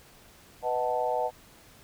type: chord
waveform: sine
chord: B dominant seventh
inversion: none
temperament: equal with one note detuned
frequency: 497 / 622.3 / 740 / 880 Hz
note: B4 / D#5 / F#5 / A5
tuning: +11 / 0 / 0 / 0 cents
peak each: -31 dBFS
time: 0.62-1.31 s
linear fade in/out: 50 ms
effects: pink hiss -55 dBFS RMS until 1.83 s